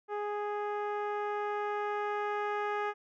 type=tone with low-pass filter sweep; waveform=10% pulse; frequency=414.8 Hz; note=G#4; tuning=2 cents flat; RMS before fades=-34 dBFS; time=0.08-2.94 s; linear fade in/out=50 ms; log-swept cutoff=860 to 1500 Hz; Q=0.75; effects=none